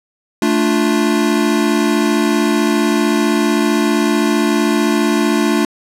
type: chord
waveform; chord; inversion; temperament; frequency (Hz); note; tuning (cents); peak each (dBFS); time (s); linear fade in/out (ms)
square; D minor; second; equal; 220 / 293.7 / 349.2; A3 / D4 / F4; 0 / 0 / 0; -17 / -17 / -18; 0.42-5.65; 2
effects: low-pass 12000 Hz 12 dB/octave